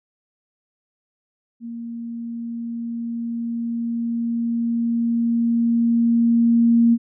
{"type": "tone with level ramp", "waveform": "sine", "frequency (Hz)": 233.1, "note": "A#3", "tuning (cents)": 0, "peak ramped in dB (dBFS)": [-29, -11], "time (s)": [1.6, 6.98], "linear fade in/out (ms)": 50, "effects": []}